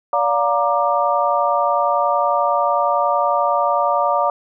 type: tone cluster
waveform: sine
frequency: 577 / 708 / 936 / 1185 Hz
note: D5 / F5 / A#5 / D6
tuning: -31 / +23 / +7 / +15 cents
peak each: -20 dBFS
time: 0.13-4.3 s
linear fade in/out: 2 ms
effects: none